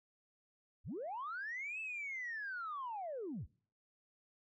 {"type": "linear two-way sweep", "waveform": "sine", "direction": "up then down", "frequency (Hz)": [41.46, 2648, 41.46], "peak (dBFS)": -39, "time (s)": [0.84, 3.47], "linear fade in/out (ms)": 50, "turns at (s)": 1.8, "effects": ["noise-tail reverb RT60 0.5 s tail -25 dB re dry", "tanh soft clip ceiling -36 dBFS"]}